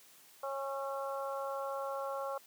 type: harmonic tone with a mistuned harmonic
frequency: 274.1 Hz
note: C#4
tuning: 19 cents flat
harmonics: 2 / 3 / 4 / 5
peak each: -38 / -43 / -42 / -45 dBFS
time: 0.43-2.38 s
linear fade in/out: 5 ms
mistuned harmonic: 5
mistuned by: -16 cents
effects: white hiss -60 dBFS RMS until 2.46 s + high-pass 150 Hz 12 dB/octave